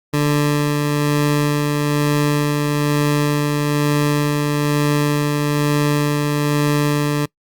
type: tone with tremolo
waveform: 20% pulse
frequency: 146.83 Hz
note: D3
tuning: in tune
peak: -9 dBFS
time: 0.13-7.26 s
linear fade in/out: 10 ms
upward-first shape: sine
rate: 1.1 Hz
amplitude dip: 25%
effects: noise-tail reverb RT60 0.1 s tail -24 dB re dry + Opus 48 kbps

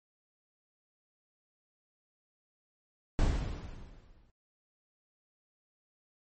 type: noise with exponential decay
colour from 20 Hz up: brown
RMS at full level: -25 dBFS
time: 3.19-4.3 s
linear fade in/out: 0 ms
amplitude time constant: 240 ms
effects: MP3 32 kbps

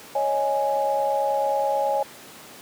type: chord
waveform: sine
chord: C# suspended second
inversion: none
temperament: just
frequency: 554.4 / 623.7 / 831.5 Hz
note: C#5 / D#5 / G#5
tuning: 0 / +4 / +2 cents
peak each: -24 / -28 / -23 dBFS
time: 0.15-2.03 s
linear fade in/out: 5 ms
effects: pink hiss -43 dBFS RMS until 2.61 s + high-pass 200 Hz 12 dB/octave

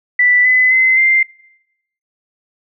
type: tone with pitch steps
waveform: sine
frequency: 1975.5 / 2014 / 2052 / 2092 Hz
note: B6 / B6 / C7 / C7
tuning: 0 / +33 / -34 / -1 cents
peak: -8 dBFS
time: 0.19-1.23 s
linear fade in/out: 5 ms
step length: 260 ms
effects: noise-tail reverb RT60 0.9 s tail -26 dB re dry

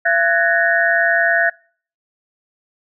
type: tone cluster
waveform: sine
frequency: 677 / 1486 / 1675 / 1835 Hz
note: E5 / F#6 / G#6 / A#6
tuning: +46 / +7 / +14 / -28 cents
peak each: -18 dBFS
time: 0.05-1.5 s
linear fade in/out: 10 ms
effects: noise-tail reverb RT60 0.5 s tail -26 dB re dry

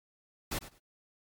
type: noise with echo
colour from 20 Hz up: pink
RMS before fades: -34 dBFS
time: 0.51-0.59 s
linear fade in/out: 10 ms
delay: 99 ms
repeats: 2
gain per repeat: -15 dB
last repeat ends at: 0.788 s
effects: AAC 64 kbps

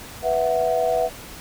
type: chord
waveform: sine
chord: B suspended fourth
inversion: none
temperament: equal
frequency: 493.9 / 659.3 / 740 Hz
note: B4 / E5 / F#5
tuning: 0 / 0 / 0 cents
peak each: -23 / -21 / -24 dBFS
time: 0.22-1.1 s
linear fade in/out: 50 ms
effects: pink hiss -39 dBFS RMS until 1.4 s

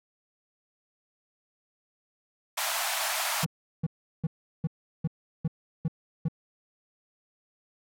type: band-pass noise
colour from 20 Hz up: pink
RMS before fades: -30 dBFS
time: 2.57-3.45 s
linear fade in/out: 10 ms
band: 620 to 16000 Hz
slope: 96 dB/octave
type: tone bursts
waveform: triangle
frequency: 160.6 Hz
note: E3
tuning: 45 cents flat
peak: -22 dBFS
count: 8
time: 3.43-6.284 s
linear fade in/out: 5 ms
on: 33 ms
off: 370 ms
effects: none

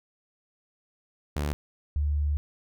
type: tone pair in turn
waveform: sawtooth / sine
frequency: 73.42 / 73.42 Hz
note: D2 / D2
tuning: 0 / 0 cents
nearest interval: unison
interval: 0 cents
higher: neither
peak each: -23 / -23 dBFS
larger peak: neither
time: 1.36-1.53 / 1.96-2.37 s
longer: second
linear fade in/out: 0 ms
effects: none

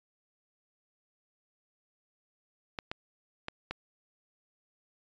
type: clicks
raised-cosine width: 0.3 ms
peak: -19 dBFS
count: 4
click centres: 2.788 / 2.915 / 3.484 / 3.71 s
effects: resampled to 16000 Hz

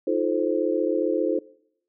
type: chord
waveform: sine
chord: F dominant seventh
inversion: third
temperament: just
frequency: 314.3 / 349.2 / 436.5 / 523.8 Hz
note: Eb4 / F4 / A4 / C5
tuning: +18 / 0 / -14 / +2 cents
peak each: -26 dBFS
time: 0.07-1.39 s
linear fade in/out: 5 ms
effects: noise-tail reverb RT60 0.7 s tail -21 dB re dry

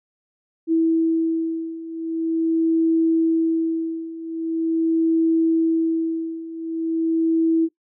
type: beating tone pair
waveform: sine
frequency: 326.2 / 326.63 Hz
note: E4 / E4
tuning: -18 / -16 cents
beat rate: 0.43 Hz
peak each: -22 / -19 dBFS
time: 0.67-7.69 s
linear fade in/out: 50 ms
effects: noise-tail reverb RT60 0.1 s tail -19 dB re dry

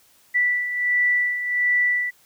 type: beating tone pair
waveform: sine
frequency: 1966 / 1967.4 Hz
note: B6 / B6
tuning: -8 / -7 cents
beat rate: 1.4 Hz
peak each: -26 / -19 dBFS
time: 0.34-2.11 s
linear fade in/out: 20 ms
effects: white hiss -57 dBFS RMS until 2.25 s

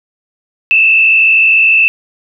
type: tone with frequency modulation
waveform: sine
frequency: 2637 Hz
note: E7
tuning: in tune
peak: -5 dBFS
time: 0.71-1.88 s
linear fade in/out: 0 ms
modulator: 53.4 Hz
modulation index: 1.3
effects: none

